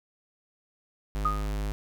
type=tone; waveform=square; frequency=51.2 Hz; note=G#1; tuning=24 cents flat; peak=-29 dBFS; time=1.15-1.72 s; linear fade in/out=0 ms
type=tone with exponential decay; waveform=sine; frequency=1240 Hz; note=D#6; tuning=6 cents flat; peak=-20 dBFS; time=1.25-1.5 s; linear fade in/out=5 ms; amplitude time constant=54 ms
effects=none